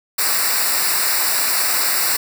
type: noise with comb filter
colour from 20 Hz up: white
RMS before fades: -18 dBFS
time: 0.18-2.17 s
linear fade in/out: 10 ms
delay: 0.31 ms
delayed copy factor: -0.9
effects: none